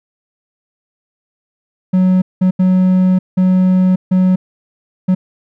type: tone bursts at uneven times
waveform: triangle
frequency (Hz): 185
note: F#3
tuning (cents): 0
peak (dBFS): -6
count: 6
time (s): 1.93-2.22 / 2.41-2.51 / 2.59-3.19 / 3.37-3.96 / 4.11-4.36 / 5.08-5.15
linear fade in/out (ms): 10
effects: none